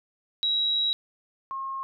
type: tone pair in turn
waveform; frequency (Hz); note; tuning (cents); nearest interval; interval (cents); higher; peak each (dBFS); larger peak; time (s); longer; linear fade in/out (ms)
sine; 3863 / 1076.2; B7 / C6; -39 / +48; octave + minor seventh; 2213; first; -22 / -30; first; 0.43-0.93 / 1.51-1.83; first; 0
effects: none